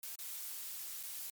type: noise with dropouts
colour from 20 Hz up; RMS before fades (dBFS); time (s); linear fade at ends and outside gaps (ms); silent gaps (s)
blue; -44; 0.03-1.3; 1; 0.156-0.188 / 1.03-1.035
effects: MP3 96 kbps